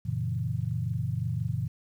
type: chord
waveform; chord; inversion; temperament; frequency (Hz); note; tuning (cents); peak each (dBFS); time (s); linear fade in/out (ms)
sine; F# dominant seventh; none; equal with one note detuned; 92.5 / 116.54 / 138.59 / 164.15; F#2 / A#2 / C#3 / E3; 0 / 0 / 0 / -7; -35 / -30 / -34 / -35; 0.05-1.68; 10
effects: 10-bit